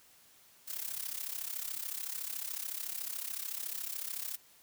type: noise with amplitude modulation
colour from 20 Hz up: blue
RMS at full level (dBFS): -36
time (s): 0.67-4.37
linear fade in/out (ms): 20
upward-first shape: sine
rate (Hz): 33.8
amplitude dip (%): 80
effects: white hiss -62 dBFS RMS until 4.62 s